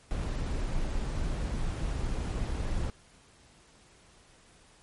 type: noise with dropouts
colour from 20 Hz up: brown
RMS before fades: -31 dBFS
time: 0.11-2.9 s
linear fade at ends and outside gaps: 0 ms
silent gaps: 0.235-0.239 s
effects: pink hiss -59 dBFS RMS until 4.82 s + MP3 48 kbps